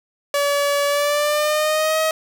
sawtooth tone with pitch glide, 571 to 633.6 Hz, D5 to D#5, -49 to +31 cents, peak -13 dBFS, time 0.34-2.11 s, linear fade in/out 2 ms, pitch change +180 cents, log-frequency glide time 0.86-1.99 s, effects none

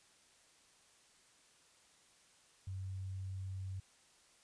sine tone, 95.1 Hz, F#2, 48 cents sharp, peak -40 dBFS, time 2.67-3.8 s, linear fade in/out 5 ms, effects white hiss -67 dBFS RMS until 4.43 s + resampled to 22050 Hz

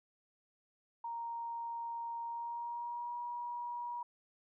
sine tone with pitch glide, 932.3 to 959.6 Hz, A#5 to A#5, 0 to +50 cents, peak -38 dBFS, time 1.04-4.03 s, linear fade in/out 5 ms, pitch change +50 cents, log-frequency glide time 2.24-3.16 s, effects none

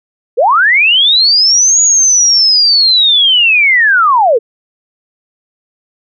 sine linear two-way sweep, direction up then down, 415.6 to 6820 to 415.6 Hz, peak -5 dBFS, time 0.37-4.39 s, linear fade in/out 20 ms, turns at 1.81 s, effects none

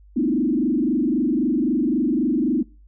sine tone with frequency modulation, 277.2 Hz, C#4, in tune, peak -17 dBFS, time 0.16-2.63 s, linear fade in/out 10 ms, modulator 23.8 Hz, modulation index 2.3, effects noise-tail reverb RT60 0.4 s tail -26 dB re dry + added 50 Hz sine -46 dBFS peak until 2.87 s

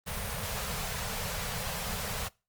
pink band-stop noise, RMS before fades -35 dBFS, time 0.06-2.29 s, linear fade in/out 20 ms, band 220 to 420 Hz, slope 96 dB/octave, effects noise-tail reverb RT60 0.3 s tail -24 dB re dry + Opus 32 kbps

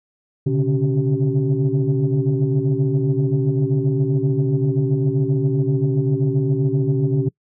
sine tone cluster, 125.6 / 138.8 / 146.4 / 278.2 / 386.6 Hz, B2 / C#3 / D3 / C#4 / G4, +30 / +3 / -5 / +6 / -24 cents, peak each -23 / -18 / -22 / -24 / -23 dBFS, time 0.46-7.29 s, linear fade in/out 10 ms, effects noise-tail reverb RT60 0.1 s tail -26 dB re dry + tanh soft clip ceiling -8 dBFS

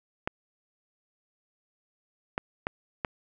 clicks, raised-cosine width 0.5 ms, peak -13 dBFS, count 4, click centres 0.275 / 2.379 / 2.669 / 3.048 s, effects none

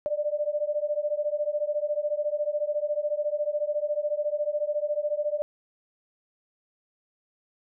sine beating tone pair, 587.3 / 601.3 Hz, D5 / D5, 0 / +41 cents, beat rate 14 Hz, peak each -28 dBFS, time 0.06-5.42 s, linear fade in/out 0 ms, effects none

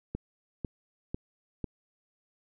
click train, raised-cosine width 3 ms, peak -20 dBFS, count 4, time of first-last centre 0.15-1.643 s, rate 2.01 Hz, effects none

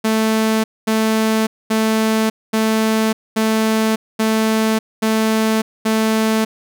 sawtooth tone bursts, 220 Hz, A3, in tune, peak -10 dBFS, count 8, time 0.04-6.45 s, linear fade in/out 10 ms, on 600 ms, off 230 ms, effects none

